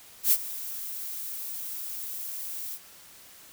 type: noise with ADSR envelope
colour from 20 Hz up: violet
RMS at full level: -19 dBFS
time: 0.23-2.79 s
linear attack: 86 ms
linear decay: 54 ms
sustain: -17 dB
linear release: 52 ms
effects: white hiss -51 dBFS RMS until 3.52 s